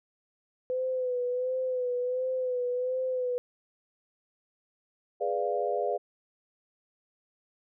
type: tone with vibrato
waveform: sine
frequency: 504 Hz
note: B4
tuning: 35 cents sharp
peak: -27 dBFS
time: 0.7-3.38 s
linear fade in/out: 0 ms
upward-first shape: sine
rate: 1.4 Hz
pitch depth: 43 cents each way
type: chord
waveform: sine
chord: G# diminished seventh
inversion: none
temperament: equal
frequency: 415.3 / 493.9 / 587.3 / 698.5 Hz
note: G#4 / B4 / D5 / F5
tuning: 0 / 0 / 0 / 0 cents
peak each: -32 dBFS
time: 5.2-5.98 s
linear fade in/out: 20 ms
effects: none